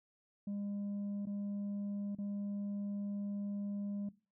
sine tone with dropouts, 202.4 Hz, G#3, 44 cents flat, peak -34 dBFS, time 0.47-4.09 s, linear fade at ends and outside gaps 5 ms, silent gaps 1.256-1.269 / 2.151-2.185 s, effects noise-tail reverb RT60 0.3 s tail -19 dB re dry + tanh soft clip ceiling -36 dBFS

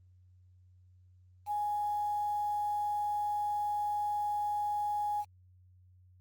sine tone with quantisation, 830.6 Hz, G#5, in tune, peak -30 dBFS, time 1.46-5.25 s, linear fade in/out 50 ms, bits 9, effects added 91 Hz sine -58 dBFS peak until 6.2 s + Opus 24 kbps

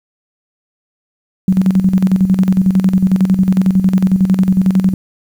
sine tone with tremolo, 188.3 Hz, F#3, 31 cents sharp, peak -6 dBFS, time 1.48-4.94 s, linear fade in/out 2 ms, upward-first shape square, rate 11 Hz, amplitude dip 65%, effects 7-bit

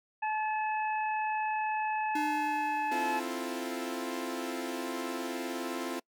harmonic tone, 862 Hz, A5, 36 cents flat, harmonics 1 / 2 / 3, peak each -30 / -38 / -40 dBFS, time 0.22-3.2 s, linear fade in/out 10 ms
square tone with exponential decay, 301.6 Hz, D4, 46 cents sharp, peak -32 dBFS, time 2.15-4.73 s, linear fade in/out 5 ms, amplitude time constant 560 ms
sawtooth chord, F major seventh, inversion second, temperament equal, 261.6 / 329.6 / 349.2 / 440 Hz, C4 / E4 / F4 / A4, 0 / 0 / 0 / 0 cents, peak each -34 / -36 / -35 / -39 dBFS, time 2.91-6 s, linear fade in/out 10 ms
effects noise-tail reverb RT60 0.1 s tail -25 dB re dry

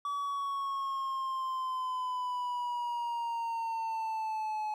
triangle exponential sweep, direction down, 1146 to 851 Hz, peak -30 dBFS, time 0.05-4.74 s, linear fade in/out 2 ms, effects 12-bit

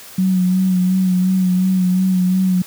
sine tone with vibrato, 185 Hz, F#3, in tune, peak -12 dBFS, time 0.18-2.62 s, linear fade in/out 5 ms, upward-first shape sine, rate 2.8 Hz, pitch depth 32 cents each way, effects white hiss -38 dBFS RMS until 2.66 s + high-pass 80 Hz 12 dB/octave

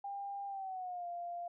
sine tone with pitch glide, 799 to 695.6 Hz, G5 to F5, +33 to -7 cents, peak -39 dBFS, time 0.04-1.48 s, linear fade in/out 5 ms, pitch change -240 cents, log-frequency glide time 0.47-1.07 s, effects none

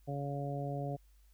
harmonic tone, 141.2 Hz, C#3, 32 cents sharp, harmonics 1 / 2 / 3 / 4 / 5, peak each -37 / -44 / -45 / -43 / -43 dBFS, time 0.07-0.97 s, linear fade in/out 20 ms, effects added 50 Hz sine -60 dBFS peak until 1.33 s + white hiss -74 dBFS RMS until 1.33 s

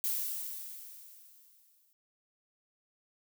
violet noise with exponential decay, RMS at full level -31 dBFS, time 0.04-1.93 s, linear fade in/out 0 ms, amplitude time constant 410 ms, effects none

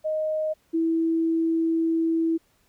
sine tone pair in turn, 622.3 / 327.4 Hz, D#5 / E4, 0 / -12 cents, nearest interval major seventh, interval 1112 cents, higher first, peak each -23 / -20 dBFS, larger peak second, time 0.04-0.54 / 0.73-2.38 s, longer second, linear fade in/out 20 ms, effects pink hiss -65 dBFS RMS until 2.68 s

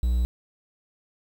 triangle tone with quantisation, 60.4 Hz, B1, 38 cents flat, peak -18 dBFS, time 0.03-0.25 s, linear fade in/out 0 ms, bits 8, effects none

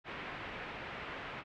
white low-pass noise, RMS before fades -44 dBFS, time 0.04-1.44 s, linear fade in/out 50 ms, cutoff 2500 Hz, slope 24 dB/octave, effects none

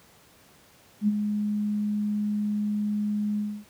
sine tone with ADSR envelope, 208.7 Hz, G#3, 9 cents sharp, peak -17 dBFS, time 1.01-3.65 s, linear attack 67 ms, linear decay 33 ms, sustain -7 dB, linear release 270 ms, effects pink hiss -56 dBFS RMS until 3.69 s + high-pass 80 Hz 12 dB/octave

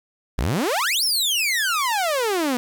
sawtooth exponential two-way sweep, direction up then down, 47.54 to 5588 to 237.2 Hz, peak -16 dBFS, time 0.38-2.57 s, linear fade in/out 0 ms, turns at 1.04 s, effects 8-bit

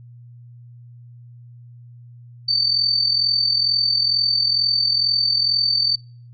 sine tone with amplitude modulation, 4570 Hz, D8, 48 cents flat, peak -13 dBFS, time 2.48-5.96 s, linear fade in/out 10 ms, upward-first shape sine, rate 42.2 Hz, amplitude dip 65%, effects noise-tail reverb RT60 0.5 s tail -26 dB re dry + added 120 Hz sine -40 dBFS peak until 6.33 s

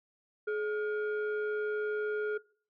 sine tone pair together, 423.7 / 1425 Hz, G#4 / F6, +35 / +34 cents, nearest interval octave + major sixth, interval 2099 cents, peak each -29 / -35 dBFS, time 0.47-2.38 s, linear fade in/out 10 ms, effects noise-tail reverb RT60 0.5 s tail -24 dB re dry + tanh soft clip ceiling -27 dBFS

